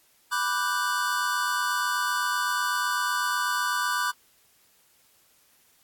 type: chord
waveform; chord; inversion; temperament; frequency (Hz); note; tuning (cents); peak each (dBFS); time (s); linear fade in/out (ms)
square; G major seventh; first; equal; 987.8 / 1174.7 / 1480 / 1568; B5 / D6 / F#6 / G6; 0 / 0 / 0 / 0; -31 / -30 / -30 / -33; 0.31-4.12; 20
effects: white hiss -62 dBFS RMS until 5.83 s + AAC 64 kbps

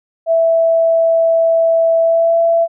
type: tone with pitch glide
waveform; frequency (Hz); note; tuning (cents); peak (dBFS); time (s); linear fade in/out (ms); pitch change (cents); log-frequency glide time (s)
sine; 659.3 to 668.9; E5 to E5; 0 to +25; -9; 0.26-2.68; 50; +25; 2-2.39
effects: none

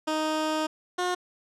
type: tone pair in turn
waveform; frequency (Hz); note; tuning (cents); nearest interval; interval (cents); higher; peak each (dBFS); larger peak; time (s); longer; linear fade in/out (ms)
15% pulse; 311.1 / 359.7; D#4 / F#4; 0 / -49; minor third; 251; second; -19; neither; 0.07-0.67 / 0.98-1.15; first; 10
effects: low-pass 8000 Hz 12 dB/octave

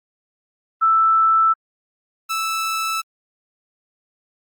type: tone pair in turn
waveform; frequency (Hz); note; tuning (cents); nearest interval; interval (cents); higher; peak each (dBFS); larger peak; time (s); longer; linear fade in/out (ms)
sine / sawtooth; 1322 / 1314.5; E6 / E6; +5 / -5; unison; 10; first; -12 / -17; first; 0.81-1.54 / 2.29-3.02; neither; 20
effects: Opus 24 kbps

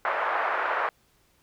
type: band-pass noise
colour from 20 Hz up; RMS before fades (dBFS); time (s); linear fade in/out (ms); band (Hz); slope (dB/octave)
white; -27; 0.05-0.89; 2; 540 to 1600; 24
effects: pink hiss -65 dBFS RMS until 1.42 s

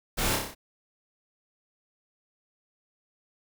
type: noise with echo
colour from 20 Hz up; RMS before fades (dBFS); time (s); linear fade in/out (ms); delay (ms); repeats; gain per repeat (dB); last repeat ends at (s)
pink; -28; 0.17-0.37; 20; 30; 6; -3; 0.55
effects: none

